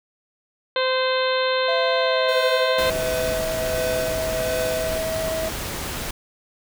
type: harmonic tone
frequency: 517 Hz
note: C5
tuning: 21 cents flat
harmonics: 1 / 2 / 3 / 4 / 5 / 6 / 7 / 8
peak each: -21 / -26 / -28 / -32 / -33 / -33 / -30 / -31 dBFS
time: 0.76-2.9 s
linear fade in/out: 2 ms
type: tone with pitch glide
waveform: triangle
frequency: 669 to 642.9 Hz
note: E5 to E5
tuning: +25 to -43 cents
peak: -22 dBFS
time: 1.68-5.49 s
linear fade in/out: 5 ms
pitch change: -68 cents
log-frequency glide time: 1.99-2.21 s
type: tone with tremolo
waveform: square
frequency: 505 Hz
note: B4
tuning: 39 cents sharp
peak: -25 dBFS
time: 2.28-4.99 s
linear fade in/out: 10 ms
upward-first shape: sine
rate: 1.4 Hz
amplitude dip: 70%
type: noise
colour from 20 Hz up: pink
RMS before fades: -29 dBFS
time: 2.78-6.11 s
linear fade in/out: 5 ms
effects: none